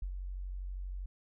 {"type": "tone with ADSR envelope", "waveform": "sine", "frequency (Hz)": 46.25, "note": "F#1", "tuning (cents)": 0, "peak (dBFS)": -33, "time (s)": [0.02, 1.06], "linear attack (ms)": 5, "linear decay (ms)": 84, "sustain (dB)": -4, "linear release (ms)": 4, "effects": []}